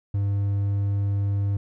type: tone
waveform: triangle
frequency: 100.2 Hz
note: G2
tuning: 38 cents sharp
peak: -19 dBFS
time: 0.14-1.57 s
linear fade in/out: 5 ms
effects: none